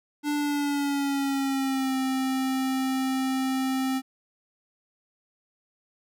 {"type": "tone with pitch glide", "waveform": "square", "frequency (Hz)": [293.7, 263.2], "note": ["D4", "C4"], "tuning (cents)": [0, 10], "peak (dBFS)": -25, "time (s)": [0.23, 4.02], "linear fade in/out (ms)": 50, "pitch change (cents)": -190, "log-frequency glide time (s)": [0.34, 1.96], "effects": []}